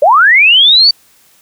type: linear sweep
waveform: sine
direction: up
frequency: 527 to 4632 Hz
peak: -3 dBFS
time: 0.02-0.91 s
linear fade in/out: 5 ms
effects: white hiss -48 dBFS RMS until 1.41 s